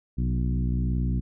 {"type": "harmonic tone with a mistuned harmonic", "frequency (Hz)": 61.5, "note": "B1", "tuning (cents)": -7, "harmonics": [1, 2, 3, 4, 5, 6], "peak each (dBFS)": [-25, -28, -31, -34, -41, -47], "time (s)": [0.17, 1.21], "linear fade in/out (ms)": 20, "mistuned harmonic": 2, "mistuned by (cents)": 52, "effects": []}